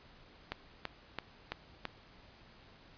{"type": "click train", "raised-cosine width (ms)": 0.3, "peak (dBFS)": -20, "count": 5, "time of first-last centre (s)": [0.52, 1.853], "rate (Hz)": 3, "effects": ["pink hiss -59 dBFS RMS until 2.97 s", "resampled to 11025 Hz"]}